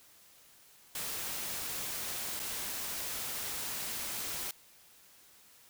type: noise with dropouts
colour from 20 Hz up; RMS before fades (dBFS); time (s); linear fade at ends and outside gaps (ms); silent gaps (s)
white; -38; 0.95-4.51; 2; 2.394-2.399
effects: white hiss -60 dBFS RMS until 5.69 s